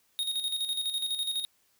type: tone with tremolo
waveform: square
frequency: 3729 Hz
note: A#7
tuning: in tune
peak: -28 dBFS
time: 0.19-1.45 s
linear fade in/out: 0 ms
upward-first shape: square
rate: 12 Hz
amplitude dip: 55%
effects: white hiss -69 dBFS RMS until 1.79 s